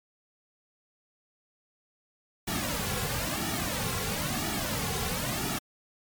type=noise with flanger; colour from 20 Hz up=pink; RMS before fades=-31 dBFS; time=2.47-5.59 s; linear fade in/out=10 ms; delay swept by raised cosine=1.9 to 3.3 ms; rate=1 Hz; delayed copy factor=-0.8; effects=MP3 96 kbps